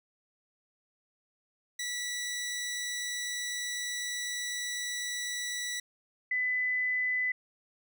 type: tone pair in turn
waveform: 15% pulse / sine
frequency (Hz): 1956 / 2003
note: B6 / B6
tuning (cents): -17 / +24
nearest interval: unison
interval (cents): 41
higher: second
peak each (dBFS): -27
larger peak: neither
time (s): 1.79-5.8 / 6.31-7.32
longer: first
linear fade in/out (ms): 5
effects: none